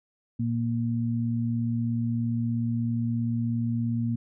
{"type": "tone pair together", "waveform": "sine", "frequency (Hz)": [116.95, 233.9], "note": ["A#2", "A#3"], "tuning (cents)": [6, 6], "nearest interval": "octave", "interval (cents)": 1200, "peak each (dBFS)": -27, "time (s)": [0.39, 4.16], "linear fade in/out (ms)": 10, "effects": []}